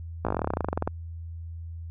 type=slowing click train; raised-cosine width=1 ms; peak=-12 dBFS; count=21; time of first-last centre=0.25-0.875 s; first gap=17 ms; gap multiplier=1.06; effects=added 83 Hz sine -35 dBFS peak until 1.9 s